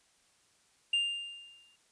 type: tone with exponential decay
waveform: triangle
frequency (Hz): 2800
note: F7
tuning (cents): +4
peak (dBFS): -23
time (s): 0.93-1.76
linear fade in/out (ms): 5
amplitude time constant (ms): 180
effects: white hiss -68 dBFS RMS until 1.91 s + resampled to 22050 Hz